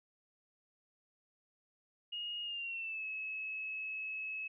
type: tone with pitch glide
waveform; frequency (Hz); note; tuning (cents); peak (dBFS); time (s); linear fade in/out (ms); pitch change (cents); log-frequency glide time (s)
sine; 2865 to 2582; F7 to E7; +44 to -37; -38; 2.12-4.48; 10; -181; 2.43-3.05
effects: none